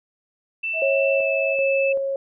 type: tone with pitch glide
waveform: sine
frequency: 2663 to 2625 Hz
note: E7 to E7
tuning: +17 to -8 cents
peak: -23 dBFS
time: 0.63-1.93 s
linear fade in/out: 10 ms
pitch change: -25 cents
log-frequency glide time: 1.12-1.28 s
type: tone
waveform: sine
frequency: 646 Hz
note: E5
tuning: 35 cents flat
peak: -25 dBFS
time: 0.73-1.57 s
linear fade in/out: 50 ms
type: tone with tremolo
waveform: sine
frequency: 546 Hz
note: C#5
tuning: 26 cents flat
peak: -18 dBFS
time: 0.82-2.16 s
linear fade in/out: 2 ms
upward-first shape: square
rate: 1.3 Hz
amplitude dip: 35%
effects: none